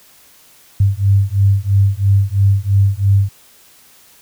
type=beating tone pair; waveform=sine; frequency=97.5 / 100.5 Hz; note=G2 / G2; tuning=-9 / +44 cents; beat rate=3 Hz; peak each=-13 dBFS; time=0.8-3.29 s; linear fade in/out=5 ms; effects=white hiss -47 dBFS RMS until 4.21 s